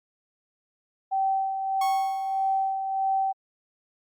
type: tone with tremolo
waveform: sine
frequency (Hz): 773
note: G5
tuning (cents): -24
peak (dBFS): -21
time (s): 1.11-3.33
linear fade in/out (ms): 20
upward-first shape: sine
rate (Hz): 1.6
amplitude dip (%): 50
type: tone with exponential decay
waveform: sawtooth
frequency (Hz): 1100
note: C#6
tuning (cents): -14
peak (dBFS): -26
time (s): 1.81-2.73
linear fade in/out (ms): 5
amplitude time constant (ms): 200
effects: Opus 48 kbps